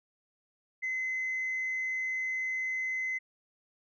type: tone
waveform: sine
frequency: 2046 Hz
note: C7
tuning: 39 cents flat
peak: -29 dBFS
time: 0.82-3.19 s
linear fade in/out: 20 ms
effects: tanh soft clip ceiling -27 dBFS